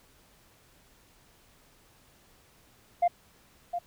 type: tone with echo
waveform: sine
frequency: 698.5 Hz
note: F5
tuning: in tune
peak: -18 dBFS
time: 3.02-3.08 s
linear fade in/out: 10 ms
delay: 710 ms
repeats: 1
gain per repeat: -10 dB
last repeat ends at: 3.79 s
effects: tanh soft clip ceiling -18 dBFS + pink hiss -61 dBFS RMS until 3.86 s